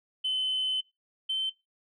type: tone pair in turn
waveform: sine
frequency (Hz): 3045 / 3088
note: F#7 / G7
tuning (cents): +49 / -27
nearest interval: unison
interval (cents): 24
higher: second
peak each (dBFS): -25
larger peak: neither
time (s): 0.24-0.81 / 1.29-1.5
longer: first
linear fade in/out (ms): 10
effects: noise-tail reverb RT60 0.2 s tail -19 dB re dry + tanh soft clip ceiling -23 dBFS